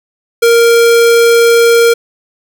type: tone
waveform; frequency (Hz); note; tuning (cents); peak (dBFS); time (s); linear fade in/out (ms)
square; 466.2; A#4; 0; -5; 0.42-1.94; 10
effects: none